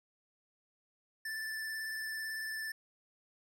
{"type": "tone with vibrato", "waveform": "square", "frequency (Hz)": 1760, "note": "A6", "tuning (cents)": 0, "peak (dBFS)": -38, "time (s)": [1.25, 2.72], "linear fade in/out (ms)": 5, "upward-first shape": "sine", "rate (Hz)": 18, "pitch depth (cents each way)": 17, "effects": []}